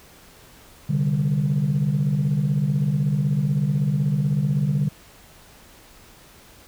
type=chord; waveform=sine; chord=C suspended second; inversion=none; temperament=equal; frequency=130.81 / 146.83 / 196 Hz; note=C3 / D3 / G3; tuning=0 / 0 / 0 cents; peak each=-25 / -19 / -24 dBFS; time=0.89-4.89 s; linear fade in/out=10 ms; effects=tanh soft clip ceiling -13 dBFS + pink hiss -49 dBFS RMS until 6.67 s